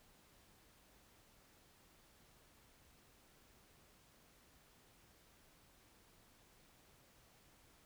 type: silence
effects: pink hiss -68 dBFS RMS until 7.85 s